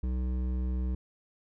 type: tone with hard clipping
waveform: sine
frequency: 62.9 Hz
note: B1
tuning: 32 cents sharp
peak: -30 dBFS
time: 0.03-0.95 s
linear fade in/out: 5 ms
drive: 11 dB
effects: none